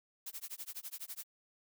blue noise with tremolo, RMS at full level -42 dBFS, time 0.26-1.24 s, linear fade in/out 5 ms, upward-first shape sine, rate 12 Hz, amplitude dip 100%, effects none

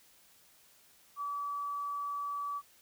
sine tone, 1148 Hz, D6, 40 cents flat, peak -34 dBFS, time 1.16-2.62 s, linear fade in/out 50 ms, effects white hiss -63 dBFS RMS until 2.81 s

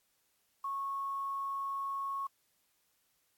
sine tone with quantisation, 1100 Hz, C#6, 14 cents flat, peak -34 dBFS, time 0.64-2.27 s, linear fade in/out 5 ms, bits 10, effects white hiss -75 dBFS RMS until 3.37 s + AAC 64 kbps

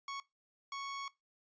sawtooth tone bursts at uneven times, 1108.7 Hz, C#6, in tune, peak -36 dBFS, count 2, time 0.08-0.2 / 0.72-1.08 s, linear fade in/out 2 ms, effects noise-tail reverb RT60 0.2 s tail -20 dB re dry + resampled to 16000 Hz

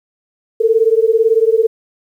sine beating tone pair, 440 / 458 Hz, A4 / A#4, 0 / -31 cents, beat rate 18 Hz, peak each -12 dBFS, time 0.6-1.67 s, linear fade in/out 10 ms, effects 8-bit

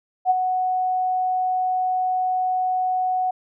sine tone with ADSR envelope, 740 Hz, F#5, in tune, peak -12 dBFS, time 0.25-3.31 s, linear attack 53 ms, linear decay 25 ms, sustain -7 dB, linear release 8 ms, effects none

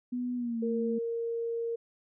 sine tone with pitch glide, 246.9 to 226.4 Hz, B3 to A3, 0 to +50 cents, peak -30 dBFS, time 0.12-0.99 s, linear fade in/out 10 ms, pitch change -150 cents, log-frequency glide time 0.36-0.61 s
sine tone, 463.4 Hz, A#4, 10 cents flat, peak -30 dBFS, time 0.62-1.76 s, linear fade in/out 10 ms
effects none

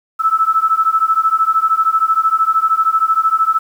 sine beating tone pair, 1305 / 1318 Hz, E6 / E6, -18 / -1 cents, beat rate 13 Hz, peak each -14 dBFS, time 0.19-3.59 s, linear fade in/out 20 ms, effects 7-bit

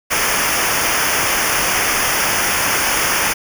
pink noise with comb filter, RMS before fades -17 dBFS, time 0.1-3.34 s, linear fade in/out 20 ms, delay 0.25 ms, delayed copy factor -0.85, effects none

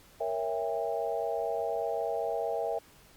sine chord, A# diminished seventh, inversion none, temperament equal with one note detuned, 466.2 / 554.4 / 659.3 / 803.2 Hz, A#4 / C#5 / E5 / G5, 0 / 0 / 0 / +42 cents, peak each -34 / -37 / -33 / -36 dBFS, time 0.2-2.79 s, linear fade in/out 10 ms, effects pink hiss -58 dBFS RMS until 3.16 s + Opus 48 kbps

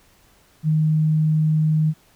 sine tone, 155.56 Hz, D#3, in tune, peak -15 dBFS, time 0.63-1.94 s, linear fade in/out 50 ms, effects pink hiss -56 dBFS RMS until 2.15 s

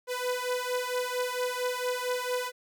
sawtooth beating tone pair, 495.9 / 500.3 Hz, B4 / B4, +7 / +22 cents, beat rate 4.4 Hz, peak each -28 dBFS, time 0.07-2.52 s, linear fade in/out 50 ms, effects none

